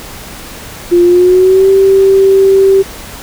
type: tone with pitch glide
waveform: sine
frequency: 349.6 to 387.9 Hz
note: F4 to G4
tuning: +2 to -18 cents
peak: -3 dBFS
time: 0.91-2.83 s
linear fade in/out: 20 ms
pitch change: +180 cents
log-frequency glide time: 1.04-1.69 s
effects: pink hiss -28 dBFS RMS until 3.22 s